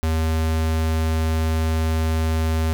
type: tone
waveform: square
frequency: 80.1 Hz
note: E2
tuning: 49 cents flat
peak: -19 dBFS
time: 0.03-2.73 s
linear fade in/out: 0 ms
effects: none